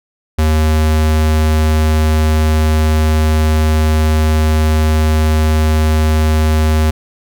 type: tone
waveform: square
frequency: 77.9 Hz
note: D#2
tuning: 3 cents sharp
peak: -10 dBFS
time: 0.38-6.91 s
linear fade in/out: 10 ms
effects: none